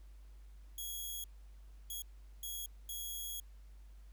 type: tone bursts at uneven times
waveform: 5% pulse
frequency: 3322 Hz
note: G#7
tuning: in tune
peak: -32 dBFS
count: 4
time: 0.78-1.24 / 1.9-2.02 / 2.43-2.66 / 2.89-3.4 s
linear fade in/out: 2 ms
effects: added 50 Hz sine -52 dBFS peak until 4.12 s + pink hiss -72 dBFS RMS until 4.12 s